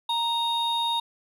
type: tone pair together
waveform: triangle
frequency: 932.3 / 3716 Hz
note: A#5 / A#7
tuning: 0 / -6 cents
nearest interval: 2 octaves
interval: 2394 cents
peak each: -24 / -25 dBFS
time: 0.09-1 s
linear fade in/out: 5 ms
effects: none